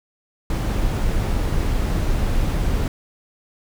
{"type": "noise", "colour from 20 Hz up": "brown", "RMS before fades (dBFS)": -20, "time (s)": [0.5, 2.88], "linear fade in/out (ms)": 2, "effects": []}